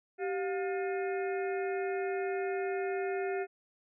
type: harmonic tone with a mistuned harmonic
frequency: 356.7 Hz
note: F4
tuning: 37 cents sharp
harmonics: 1 / 2 / 4 / 5 / 6 / 7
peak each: -32 / -38 / -44 / -46 / -48 / -49 dBFS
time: 0.18-3.47 s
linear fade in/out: 50 ms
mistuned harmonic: 1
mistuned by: +150 cents
effects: none